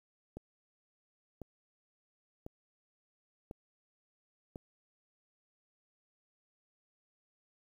click train, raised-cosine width 2 ms, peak -30 dBFS, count 5, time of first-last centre 0.37-4.558 s, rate 0.955 Hz, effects 10-bit

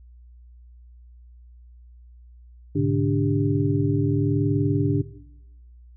sine tone cluster, 104.6 / 124.5 / 145.4 / 291.2 / 397.2 Hz, G#2 / B2 / D3 / D4 / G4, +13 / +14 / -17 / -15 / +23 cents, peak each -25 / -30 / -23 / -23 / -29 dBFS, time 2.75-5.02 s, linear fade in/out 10 ms, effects noise-tail reverb RT60 1.0 s tail -18 dB re dry + added 60 Hz sine -45 dBFS peak until 5.96 s

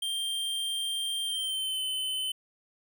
square tone with pitch glide, 3174 to 3045 Hz, G7 to F#7, +21 to +49 cents, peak -30 dBFS, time 0.02-2.32 s, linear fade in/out 5 ms, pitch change -72 cents, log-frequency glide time 1.24-1.82 s, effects none

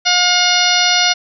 harmonic tone, 716 Hz, F5, 43 cents sharp, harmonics 1 / 2 / 3 / 4 / 5 / 6 / 7 / 8, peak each -19 / -19 / -19 / -19 / -19 / -19 / -19 / -19 dBFS, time 0.05-1.14 s, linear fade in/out 20 ms, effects none

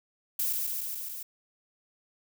violet noise with echo, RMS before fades -29 dBFS, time 0.39-0.53 s, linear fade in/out 5 ms, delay 140 ms, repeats 5, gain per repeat -2 dB, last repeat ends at 1.23 s, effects none

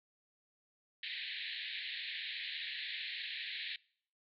white band-pass noise, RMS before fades -42 dBFS, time 1.03-3.76 s, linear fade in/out 2 ms, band 1700 to 4200 Hz, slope 96 dB/octave, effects noise-tail reverb RT60 0.6 s tail -25 dB re dry + MP3 96 kbps

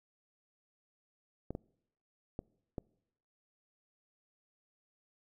clicks, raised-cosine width 2 ms, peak -25 dBFS, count 4, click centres 1.506 / 1.551 / 2.391 / 2.782 s, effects noise-tail reverb RT60 0.8 s tail -25 dB re dry

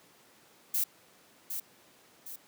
violet noise with echo, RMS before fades -29 dBFS, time 0.74-0.84 s, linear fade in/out 5 ms, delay 760 ms, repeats 2, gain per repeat -7 dB, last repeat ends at 2.36 s, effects pink hiss -60 dBFS RMS until 2.47 s + high-pass 200 Hz 12 dB/octave

